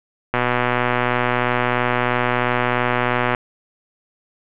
click train, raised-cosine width 0.5 ms, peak -3 dBFS, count 371, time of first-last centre 0.34-3.348 s, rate 123 Hz, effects resampled to 8000 Hz + 7-bit

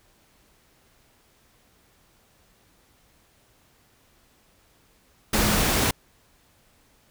sine tone in noise, 211.3 Hz, G#3, 30 cents sharp, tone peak -27 dBFS, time 5.34-5.62 s, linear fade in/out 5 ms, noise pink, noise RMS -22 dBFS, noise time 5.33-5.91 s, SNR -8 dB, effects pink hiss -61 dBFS RMS until 7.1 s

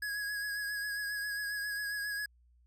square tone with vibrato, 1665 Hz, G#6, 4 cents sharp, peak -35 dBFS, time 0.02-2.26 s, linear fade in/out 5 ms, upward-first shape triangle, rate 7.4 Hz, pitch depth 35 cents each way, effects added 60 Hz sine -62 dBFS peak until 2.66 s

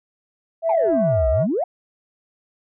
sine tone with pitch glide, 659.3 to 637.9 Hz, E5 to D#5, 0 to +43 cents, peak -16 dBFS, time 0.62-1.47 s, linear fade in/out 50 ms, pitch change -57 cents, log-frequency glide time 1.05-1.3 s
sine exponential two-way sweep, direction down then up, 930 to 57.8 to 769 Hz, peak -18 dBFS, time 0.69-1.64 s, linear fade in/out 5 ms, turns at 1.29 s
effects tanh soft clip ceiling -10 dBFS

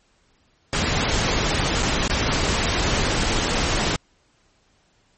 pink noise with dropouts, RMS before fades -21 dBFS, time 0.73-3.96 s, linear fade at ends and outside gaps 0 ms, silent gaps 1.824-1.83 / 2.078-2.098 s, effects pink hiss -62 dBFS RMS until 5.17 s + MP3 32 kbps

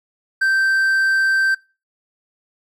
triangle tone, 1561 Hz, G6, 8 cents flat, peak -12 dBFS, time 0.41-1.55 s, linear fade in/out 10 ms, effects noise-tail reverb RT60 0.3 s tail -22 dB re dry

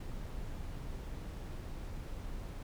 brown noise, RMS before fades -42 dBFS, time 0-2.63 s, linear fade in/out 5 ms, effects none

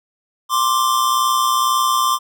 square tone pair together, 1051 / 1173 Hz, C6 / D6, +7 / -2 cents, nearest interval major second, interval 191 cents, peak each -18 dBFS, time 0.49-2.19 s, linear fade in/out 50 ms, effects none

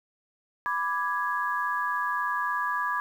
sine chord, G# diminished, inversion first, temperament equal with one note detuned, 991.2 / 1174.7 / 1661.2 Hz, B5 / D6 / G#6, +6 / 0 / 0 cents, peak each -30 dBFS, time 0.66-3 s, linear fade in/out 0 ms, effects 9-bit

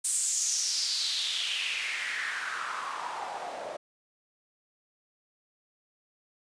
white noise with band-pass filter sweep, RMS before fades -32 dBFS, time 0.04-3.77 s, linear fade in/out 10 ms, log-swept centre 8700 to 580 Hz, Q 4.2, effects resampled to 22050 Hz

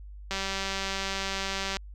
click train, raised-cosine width 0.2 ms, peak -14 dBFS, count 284, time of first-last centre 0.31-1.769 s, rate 194 Hz, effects added 50 Hz sine -41 dBFS peak until 1.94 s

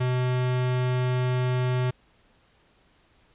square tone, 126.2 Hz, B2, 38 cents sharp, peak -23 dBFS, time 0-1.91 s, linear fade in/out 10 ms, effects pink hiss -62 dBFS RMS until 3.34 s + resampled to 8000 Hz

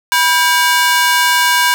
sawtooth ring-modulated tone, 1288 Hz, E6, 41 cents flat, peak -3 dBFS, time 0.12-1.74 s, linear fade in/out 0 ms, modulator 309 Hz, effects none

